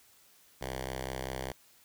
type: tone with notch filter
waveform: 5% pulse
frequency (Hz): 65.1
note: C2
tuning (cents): -8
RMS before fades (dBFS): -38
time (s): 0.61-1.52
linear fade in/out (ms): 5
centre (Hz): 240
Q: 1.2
effects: white hiss -62 dBFS RMS until 1.84 s